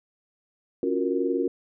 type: chord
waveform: sine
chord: Gb major seventh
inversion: second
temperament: equal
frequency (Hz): 277.2 / 349.2 / 370 / 466.2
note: Db4 / F4 / Gb4 / Bb4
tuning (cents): 0 / 0 / 0 / 0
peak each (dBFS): -28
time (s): 0.83-1.48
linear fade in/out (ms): 2
effects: none